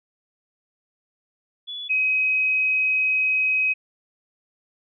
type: tone pair in turn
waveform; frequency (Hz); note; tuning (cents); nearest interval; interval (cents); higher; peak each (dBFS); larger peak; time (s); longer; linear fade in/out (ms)
sine; 3420 / 2532; A7 / D#7; -50 / +30; perfect fourth; 520; first; -30 / -18; second; 1.67-1.89 / 1.89-3.74; second; 20
effects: none